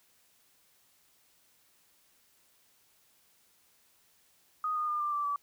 sine tone with pitch steps, 1244.5 / 1225.2 / 1206.3 / 1187.6 / 1169.2 / 1151.1 Hz, D#6 / D#6 / D6 / D6 / D6 / D6, 0 / -27 / +46 / +19 / -8 / -35 cents, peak -29 dBFS, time 4.64-5.36 s, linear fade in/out 2 ms, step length 120 ms, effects white hiss -67 dBFS RMS until 5.42 s

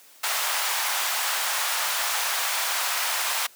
pink high-pass noise, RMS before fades -26 dBFS, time 0.23-3.47 s, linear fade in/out 10 ms, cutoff 780 Hz, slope 24 dB/octave, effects white hiss -52 dBFS RMS until 3.55 s + high-pass 300 Hz 12 dB/octave

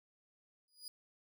sawtooth tone with exponential growth, 4913 Hz, D#8, 23 cents flat, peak -39 dBFS, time 0.68-0.88 s, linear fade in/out 1 ms, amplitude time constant 43 ms, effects none

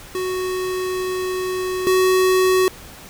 square tone pair in turn, 370 / 372.6 Hz, F#4 / F#4, 0 / +12 cents, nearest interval unison, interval 12 cents, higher second, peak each -22 / -14 dBFS, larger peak second, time 0.15-1.87 / 1.87-2.68 s, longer first, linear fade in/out 0 ms, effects pink hiss -40 dBFS RMS until 3.09 s

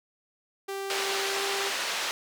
sawtooth tone with pitch glide, 392 to 395.4 Hz, G4 to G4, 0 to +15 cents, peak -28 dBFS, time 0.68-1.7 s, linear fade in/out 10 ms, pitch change +15 cents, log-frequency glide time 1.29-1.45 s
white band-pass noise, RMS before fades -31 dBFS, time 0.9-2.11 s, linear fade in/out 0 ms, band 470 to 4300 Hz, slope 12 dB/octave
effects none

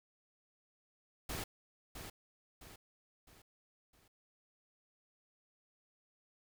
pink noise with echo, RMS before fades -41 dBFS, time 1.29-1.44 s, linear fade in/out 5 ms, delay 660 ms, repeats 4, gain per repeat -7 dB, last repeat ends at 4.08 s, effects none

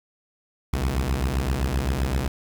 sawtooth beating tone pair, 61.74 / 69.44 Hz, B1 / C#2, 0 / +4 cents, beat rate 7.7 Hz, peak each -21 dBFS, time 0.73-2.28 s, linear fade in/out 5 ms, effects 8-bit

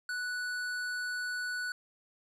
sine tone with hard clipping, 1480 Hz, F#6, in tune, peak -35 dBFS, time 0.09-1.72 s, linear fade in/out 2 ms, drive 12 dB, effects resampled to 32000 Hz

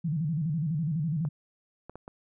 sine tone with vibrato, 156.8 Hz, D#3, 14 cents sharp, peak -26 dBFS, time 0.04-1.29 s, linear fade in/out 10 ms, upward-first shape square, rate 12 Hz, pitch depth 130 cents each way
clicks, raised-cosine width 1 ms, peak -28 dBFS, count 4, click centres 1.251 / 1.896 / 1.956 / 2.079 s
effects none

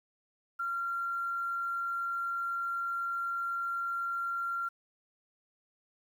sine tone with quantisation, 1378 Hz, F6, 24 cents flat, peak -31 dBFS, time 0.59-4.69 s, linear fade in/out 10 ms, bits 10, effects none

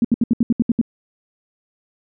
sine tone bursts, 233.1 Hz, A#3, in tune, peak -11 dBFS, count 9, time 0.02-0.814 s, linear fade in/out 2 ms, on 26 ms, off 70 ms, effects none

